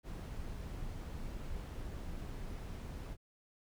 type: noise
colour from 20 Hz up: brown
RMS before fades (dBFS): -43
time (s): 0.03-3.17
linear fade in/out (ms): 50
effects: none